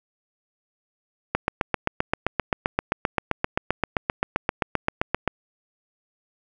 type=click train; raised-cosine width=0.5 ms; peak=-5 dBFS; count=31; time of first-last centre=1.35-5.277 s; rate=7.64 Hz; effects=none